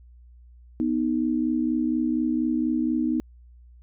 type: tone pair together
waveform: sine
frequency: 246.9 / 311.1 Hz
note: B3 / D#4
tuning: 0 / 0 cents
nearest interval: major third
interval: 400 cents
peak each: -24 dBFS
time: 0.8-3.2 s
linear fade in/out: 0 ms
effects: added 60 Hz sine -47 dBFS peak until 3.82 s